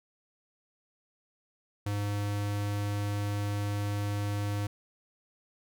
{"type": "tone", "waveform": "square", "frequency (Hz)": 102.4, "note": "G#2", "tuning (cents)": -24, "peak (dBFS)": -30, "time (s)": [1.86, 4.67], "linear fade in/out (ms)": 5, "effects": []}